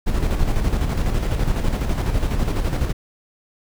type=noise with tremolo; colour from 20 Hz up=brown; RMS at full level=-18 dBFS; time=0.06-2.93 s; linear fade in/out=20 ms; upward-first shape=square; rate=12 Hz; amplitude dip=45%; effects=none